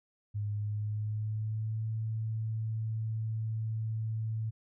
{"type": "tone with pitch glide", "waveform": "sine", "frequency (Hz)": [103.83, 110.64], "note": ["G#2", "A2"], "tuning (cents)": [0, 10], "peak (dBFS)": -31, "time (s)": [0.34, 4.51], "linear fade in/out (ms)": 20, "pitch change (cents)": 110, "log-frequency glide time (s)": [0.5, 1.86], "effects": []}